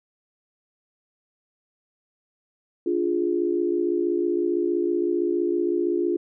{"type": "chord", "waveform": "sine", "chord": "D diminished", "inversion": "none", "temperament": "equal", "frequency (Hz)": [293.7, 349.2, 415.3], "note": ["D4", "F4", "Ab4"], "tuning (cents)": [0, 0, 0], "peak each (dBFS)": [-28, -22, -28], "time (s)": [2.86, 6.17], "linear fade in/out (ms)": 5, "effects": []}